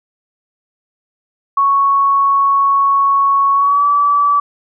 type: tone with pitch glide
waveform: sine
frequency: 1108.7 to 1152.4 Hz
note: C#6 to D6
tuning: 0 to -33 cents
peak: -9 dBFS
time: 1.57-4.4 s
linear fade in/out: 5 ms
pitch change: +67 cents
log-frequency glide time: 3.54-3.85 s
effects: none